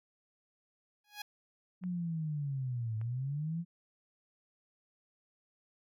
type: tone with exponential growth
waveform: 10% pulse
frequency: 830.6 Hz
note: G#5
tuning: in tune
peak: -29 dBFS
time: 1.04-1.22 s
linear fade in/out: 5 ms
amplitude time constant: 37 ms
type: linear two-way sweep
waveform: sine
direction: down then up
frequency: 185 to 108.1 to 174.1 Hz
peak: -33 dBFS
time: 1.81-3.65 s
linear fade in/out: 50 ms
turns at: 2.97 s
type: clicks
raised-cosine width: 0.5 ms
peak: -39 dBFS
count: 2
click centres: 1.838 / 3.014 s
effects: none